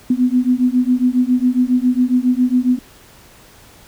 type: beating tone pair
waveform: sine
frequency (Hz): 246.9 / 254.2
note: B3 / C4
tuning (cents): 0 / -50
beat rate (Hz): 7.3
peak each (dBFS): -15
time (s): 0.1-2.79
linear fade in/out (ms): 5
effects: pink hiss -45 dBFS RMS until 3.87 s